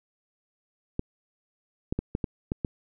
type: clicks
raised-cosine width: 3 ms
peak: -14 dBFS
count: 7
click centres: 0.994 / 1.925 / 1.99 / 2.151 / 2.242 / 2.519 / 2.648 s
effects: none